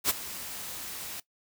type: noise with ADSR envelope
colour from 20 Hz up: white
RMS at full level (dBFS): -23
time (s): 0.04-1.2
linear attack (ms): 56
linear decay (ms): 22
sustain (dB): -16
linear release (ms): 3
effects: noise-tail reverb RT60 0.1 s tail -19 dB re dry